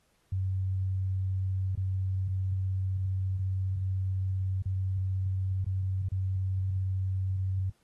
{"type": "tone with dropouts", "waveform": "sine", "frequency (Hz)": 94.7, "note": "F#2", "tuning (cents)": 41, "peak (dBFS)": -27, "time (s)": [0.32, 7.7], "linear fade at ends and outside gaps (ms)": 5, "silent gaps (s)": [[1.754, 1.774], [4.623, 4.656], [5.646, 5.664], [6.087, 6.118]], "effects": ["pink hiss -71 dBFS RMS until 7.83 s", "AAC 32 kbps"]}